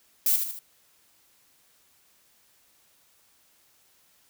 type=noise with echo; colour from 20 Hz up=violet; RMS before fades=-22 dBFS; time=0.26-0.36 s; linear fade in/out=2 ms; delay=77 ms; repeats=3; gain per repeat=-6 dB; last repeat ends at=0.591 s; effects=white hiss -63 dBFS RMS until 4.29 s